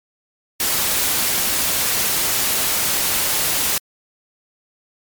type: noise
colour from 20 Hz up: white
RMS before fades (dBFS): -19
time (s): 0.6-3.78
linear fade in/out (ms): 2
effects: MP3 96 kbps